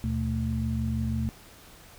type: tone cluster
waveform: sine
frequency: 75.2 / 121.4 / 221.6 Hz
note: D2 / B2 / A3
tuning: +42 / -29 / +13 cents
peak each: -30 dBFS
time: 0.04-1.29 s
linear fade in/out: 0 ms
effects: pink hiss -51 dBFS RMS until 1.98 s